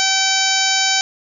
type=harmonic tone; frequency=770 Hz; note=G5; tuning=31 cents flat; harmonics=1 / 2 / 3 / 4 / 5 / 6 / 7 / 8 / 9; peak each=-23 / -23 / -23 / -23 / -23 / -23 / -23 / -23 / -23 dBFS; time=0-1.01 s; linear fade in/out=0 ms; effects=none